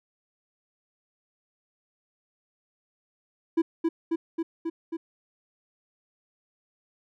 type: tone with echo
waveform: triangle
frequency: 330 Hz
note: E4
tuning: 2 cents sharp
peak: -17 dBFS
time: 3.57-3.62 s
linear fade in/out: 10 ms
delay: 270 ms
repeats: 5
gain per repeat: -2 dB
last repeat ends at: 4.97 s
effects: none